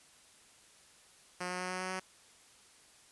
5% pulse tone with pitch steps, 180 / 181.36 / 182.72 / 184.1 / 185.49 / 186.89 Hz, F#3 / F#3 / F#3 / F#3 / F#3 / F#3, -47 / -34 / -21 / -8 / +5 / +18 cents, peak -25 dBFS, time 1.4-2 s, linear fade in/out 10 ms, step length 100 ms, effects white hiss -61 dBFS RMS until 3.11 s + resampled to 24000 Hz

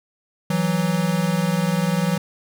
square tone pair together, 164.82 / 185 Hz, E3 / F#3, 0 / 0 cents, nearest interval major second, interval 200 cents, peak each -22 dBFS, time 0.5-2.18 s, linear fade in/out 5 ms, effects none

